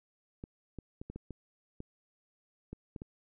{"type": "clicks", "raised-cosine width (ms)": 3, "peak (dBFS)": -29, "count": 10, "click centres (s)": [0.439, 0.787, 1.015, 1.1, 1.16, 1.307, 1.804, 2.73, 2.962, 3.019], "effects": []}